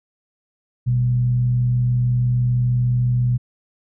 sine tone with frequency modulation, 123.47 Hz, B2, in tune, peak -15 dBFS, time 0.86-3.38 s, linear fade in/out 20 ms, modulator 73.8 Hz, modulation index 0.27, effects none

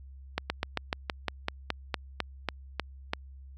slowing click train, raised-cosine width 0.3 ms, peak -12 dBFS, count 14, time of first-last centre 0.38-3.134 s, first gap 120 ms, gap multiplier 1.09, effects added 67 Hz sine -45 dBFS peak until 3.57 s

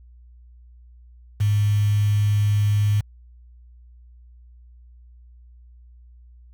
sine tone with quantisation, 103.8 Hz, G#2, in tune, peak -16 dBFS, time 1.4-3.01 s, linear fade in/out 10 ms, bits 6, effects added 60 Hz sine -45 dBFS peak until 6.53 s

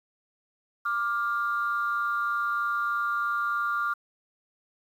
sine tone pair together, 1179.8 / 1403 Hz, D6 / F6, +8 / +8 cents, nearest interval minor third, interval 300 cents, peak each -27 dBFS, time 0.85-3.94 s, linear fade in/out 10 ms, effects tanh soft clip ceiling -18 dBFS + 9-bit

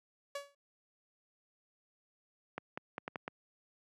sawtooth tone with exponential decay, 566 Hz, C#5, 36 cents sharp, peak -32 dBFS, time 0.35-0.55 s, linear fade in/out 5 ms, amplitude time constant 43 ms
clicks, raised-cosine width 0.5 ms, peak -23 dBFS, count 6, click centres 2.58 / 2.775 / 2.981 / 3.079 / 3.158 / 3.279 s
effects high-pass 150 Hz 12 dB/octave + low-pass 10000 Hz 12 dB/octave

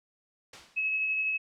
white noise with exponential decay, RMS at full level -41 dBFS, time 0.53-0.97 s, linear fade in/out 5 ms, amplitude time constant 95 ms
sine tone with tremolo, 2576 Hz, E7, 41 cents flat, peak -25 dBFS, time 0.76-1.38 s, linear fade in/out 20 ms, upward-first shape sine, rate 12 Hz, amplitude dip 25%
effects low-pass 5000 Hz 12 dB/octave

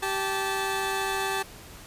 15% pulse tone pair together, 388.9 / 873 Hz, G4 / A5, -14 / -14 cents, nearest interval octave + major second, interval 1400 cents, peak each -22 / -24 dBFS, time 0.02-1.43 s, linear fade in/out 10 ms, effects pink hiss -46 dBFS RMS until 1.86 s + resampled to 32000 Hz

